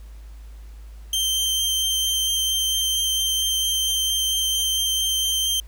sawtooth tone with vibrato, 3136 Hz, G7, in tune, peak -17 dBFS, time 1.13-5.6 s, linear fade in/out 2 ms, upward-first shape sine, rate 4.4 Hz, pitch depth 9 cents each way, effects added 53 Hz sine -37 dBFS peak until 5.67 s + pink hiss -56 dBFS RMS until 5.67 s

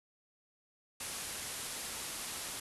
white low-pass noise, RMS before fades -42 dBFS, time 1-2.6 s, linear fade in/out 5 ms, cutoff 12000 Hz, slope 96 dB/octave, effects none

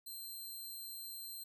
5% pulse tone, 4139 Hz, C8, 20 cents flat, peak -38 dBFS, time 0.06-1.44 s, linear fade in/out 10 ms, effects none

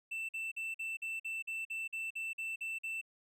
triangle tone bursts, 2668 Hz, E7, 20 cents sharp, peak -35 dBFS, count 13, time 0.11-3.014 s, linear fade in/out 10 ms, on 180 ms, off 47 ms, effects none

